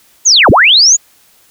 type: linear two-way sweep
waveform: sine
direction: down then up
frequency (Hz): 6990 to 44.62 to 6990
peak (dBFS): -3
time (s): 0.25-0.97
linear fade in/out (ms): 20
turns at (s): 0.5
effects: white hiss -48 dBFS RMS until 1.5 s